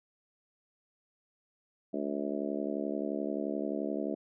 harmonic tone, 71.5 Hz, D2, 46 cents flat, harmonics 3 / 4 / 5 / 6 / 7 / 8 / 9, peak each -38 / -36 / -38 / -42 / -43 / -42 / -40 dBFS, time 1.93-4.15 s, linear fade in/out 10 ms, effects none

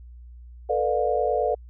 sine chord, B half-diminished seventh, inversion third, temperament just, 444.5 / 493.9 / 592.7 / 711.2 Hz, A4 / B4 / D5 / F5, +18 / 0 / +16 / +31 cents, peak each -26 dBFS, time 0.69-1.55 s, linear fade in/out 10 ms, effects added 60 Hz sine -41 dBFS peak until 1.69 s

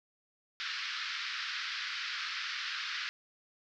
pink band-pass noise, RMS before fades -38 dBFS, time 0.6-3.09 s, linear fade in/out 0 ms, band 1300 to 5200 Hz, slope 48 dB/octave, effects none

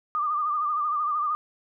sine tone with vibrato, 1201 Hz, D6, 38 cents sharp, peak -23 dBFS, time 0.15-1.35 s, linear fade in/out 0 ms, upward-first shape triangle, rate 13 Hz, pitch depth 74 cents each way, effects none

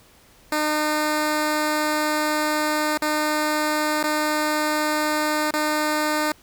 10% pulse tone with dropouts, 304 Hz, D#4, 40 cents flat, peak -12 dBFS, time 0.52-6.32 s, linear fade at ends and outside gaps 2 ms, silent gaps 2.975-3.02 / 4.029-4.039 / 5.508-5.537 s, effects pink hiss -53 dBFS RMS until 6.42 s

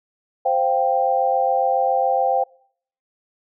sine chord, C suspended fourth, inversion none, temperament just, 523.3 / 697.7 / 784.9 Hz, C5 / F5 / G5, 0 / -2 / +2 cents, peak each -21 / -22 / -19 dBFS, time 0.45-2.44 s, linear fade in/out 10 ms, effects noise-tail reverb RT60 0.6 s tail -25 dB re dry

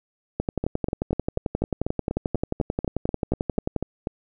two click trains, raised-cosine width 2 ms, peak -12 / -10 dBFS, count 15 / 39, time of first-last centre 0.64-4.071 / 0.4-3.763 s, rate 4.08 / 11.3 Hz, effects none

